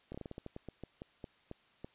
slowing click train, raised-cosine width 2 ms, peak -30 dBFS, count 15, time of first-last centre 0.12-1.845 s, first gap 25 ms, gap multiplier 1.22, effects white hiss -67 dBFS RMS until 1.94 s + resampled to 8000 Hz

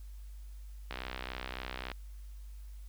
click train, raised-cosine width 0.3 ms, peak -22 dBFS, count 65, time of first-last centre 0.91-1.916 s, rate 63.6 Hz, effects added 50 Hz sine -44 dBFS peak until 2.88 s + white hiss -66 dBFS RMS until 2.88 s

